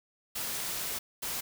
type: noise bursts at uneven times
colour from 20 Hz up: white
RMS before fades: -35 dBFS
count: 2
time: 0.35-0.99 / 1.22-1.41 s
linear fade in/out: 10 ms
effects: none